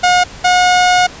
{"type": "tone pair in turn", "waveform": "sawtooth", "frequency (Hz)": [720, 723.8], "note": ["F#5", "F#5"], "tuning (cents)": [-47, -38], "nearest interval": "unison", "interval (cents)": 9, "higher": "second", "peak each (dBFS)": -4, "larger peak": "neither", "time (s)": [[0.03, 0.24], [0.44, 1.07]], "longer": "second", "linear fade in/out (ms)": 10, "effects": ["pink hiss -33 dBFS RMS until 1.2 s", "resampled to 16000 Hz"]}